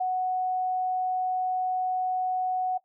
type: tone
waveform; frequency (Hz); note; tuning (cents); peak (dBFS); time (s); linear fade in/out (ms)
sine; 740; F#5; 0; -24; 0-2.78; 10
effects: noise-tail reverb RT60 0.1 s tail -17 dB re dry

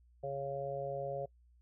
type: harmonic tone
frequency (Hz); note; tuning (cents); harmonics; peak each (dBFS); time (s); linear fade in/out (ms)
138.59; C#3; 0; 1 / 3 / 4 / 5; -45 / -44 / -38 / -43; 0.23-1.26; 10
effects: noise-tail reverb RT60 0.1 s tail -24 dB re dry + added 60 Hz sine -62 dBFS peak until 1.61 s

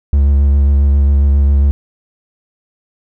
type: tone with vibrato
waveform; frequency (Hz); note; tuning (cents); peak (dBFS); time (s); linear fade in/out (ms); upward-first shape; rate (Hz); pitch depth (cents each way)
triangle; 70.2; C#2; +22; -5; 0.13-1.71; 0; sine; 7.4; 23
effects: none

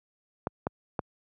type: clicks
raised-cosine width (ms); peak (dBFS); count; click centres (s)
1; -14; 3; 0.471 / 0.669 / 0.992
effects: high-pass 80 Hz 12 dB/octave

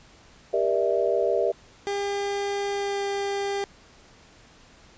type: chord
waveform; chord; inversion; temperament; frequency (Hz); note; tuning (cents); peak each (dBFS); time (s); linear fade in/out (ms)
sine; E half-diminished seventh; first; just; 395.6 / 474.7 / 593.3 / 659.3; G4 / Bb4 / D5 / E5; +16 / +31 / +18 / 0; -26; 0.53-1.52; 10
type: tone with pitch glide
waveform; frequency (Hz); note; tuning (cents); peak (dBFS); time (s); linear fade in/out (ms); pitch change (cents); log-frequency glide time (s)
30% pulse; 401.9 to 399.4; G4 to G4; +43 to +32; -23; 1.87-3.64; 0; -11; 2.71-3.03
effects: pink hiss -53 dBFS RMS until 4.97 s + resampled to 16000 Hz

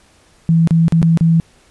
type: tone with dropouts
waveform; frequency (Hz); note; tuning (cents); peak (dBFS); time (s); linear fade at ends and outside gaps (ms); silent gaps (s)
sine; 164.81; E3; 0; -8; 0.49-1.4; 0; 0.674-0.708 / 0.882-0.923 / 1.018-1.028 / 1.174-1.209
effects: pink hiss -51 dBFS RMS until 1.7 s + resampled to 24000 Hz

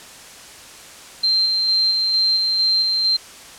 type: tone with tremolo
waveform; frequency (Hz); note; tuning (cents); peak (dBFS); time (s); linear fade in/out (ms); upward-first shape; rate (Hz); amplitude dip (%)
sine; 4147; C8; -16; -14; 1.23-3.17; 10; square; 2.2; 25
effects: white hiss -40 dBFS RMS until 3.58 s + low-pass 9000 Hz 12 dB/octave

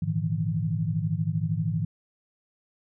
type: tone cluster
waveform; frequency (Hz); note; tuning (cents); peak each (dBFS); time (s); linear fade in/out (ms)
sine; 105.1 / 118.5 / 154.5 / 167.1; G#2 / A#2 / D#3 / E3; +21 / +29 / -12 / +24; -30 / -35 / -28 / -29; 0.02-1.85; 5
effects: none

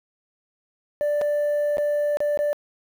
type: tone with dropouts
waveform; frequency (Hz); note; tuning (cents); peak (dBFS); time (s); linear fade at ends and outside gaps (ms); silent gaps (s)
sine; 588; D5; +2; -17; 1.01-2.53; 0; 1.213-1.217 / 1.771-1.782 / 2.171-2.204 / 2.374-2.39
effects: tanh soft clip ceiling -19 dBFS + 8-bit

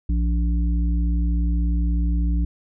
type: harmonic tone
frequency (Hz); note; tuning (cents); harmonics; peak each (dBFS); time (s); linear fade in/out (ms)
58.27; A#1; 0; 1 / 3 / 5; -18 / -28 / -32; 0.09-2.45; 5
effects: none

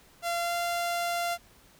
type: tone with pitch glide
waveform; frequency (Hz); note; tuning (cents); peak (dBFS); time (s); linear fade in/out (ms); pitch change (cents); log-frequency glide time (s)
sawtooth; 687 to 691.8; F5 to F5; -29 to -17; -24; 0.22-1.38; 50; +12; 0.4-0.54
effects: pink hiss -58 dBFS RMS until 1.79 s

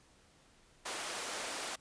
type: high-pass noise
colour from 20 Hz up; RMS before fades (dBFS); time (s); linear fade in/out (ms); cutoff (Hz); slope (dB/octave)
pink; -40; 0.85-1.76; 10; 500; 12
effects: pink hiss -65 dBFS RMS until 1.8 s + resampled to 22050 Hz

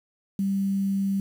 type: tone with quantisation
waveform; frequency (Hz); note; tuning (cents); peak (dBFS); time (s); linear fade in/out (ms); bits
sine; 196; G3; 0; -22; 0.39-1.2; 2; 8
effects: none

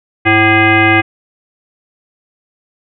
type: tone with frequency modulation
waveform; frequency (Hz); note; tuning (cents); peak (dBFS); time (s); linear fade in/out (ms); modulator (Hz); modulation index
sine; 1200; D6; +37; -6; 0.25-1.02; 20; 434; 2.9
effects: none

